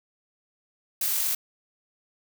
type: noise with amplitude modulation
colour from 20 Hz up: blue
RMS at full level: -25 dBFS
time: 1.01-1.35 s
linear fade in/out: 5 ms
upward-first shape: sine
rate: 47.9 Hz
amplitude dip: 25%
effects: none